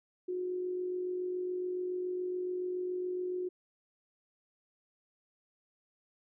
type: tone with amplitude modulation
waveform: sine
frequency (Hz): 363.3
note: F#4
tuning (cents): -32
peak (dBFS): -31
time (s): 0.28-3.49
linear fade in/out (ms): 10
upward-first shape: sine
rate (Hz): 47.1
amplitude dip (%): 35
effects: none